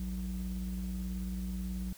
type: ring-modulated tone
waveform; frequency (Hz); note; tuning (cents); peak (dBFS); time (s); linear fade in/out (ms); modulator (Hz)
triangle; 65.1; C2; -8; -29; 0-1.93; 0; 121
effects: white hiss -55 dBFS RMS until 1.97 s